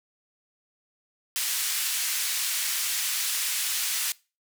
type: band-pass noise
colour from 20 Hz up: white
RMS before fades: -28 dBFS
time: 1.36-4.12 s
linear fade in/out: 0 ms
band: 1800 to 13000 Hz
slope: 12 dB/octave
effects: noise-tail reverb RT60 0.3 s tail -22 dB re dry